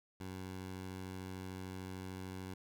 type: tone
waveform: 15% pulse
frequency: 93.4 Hz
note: F#2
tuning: 17 cents sharp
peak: -37 dBFS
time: 0.2-2.54 s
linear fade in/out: 5 ms
effects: none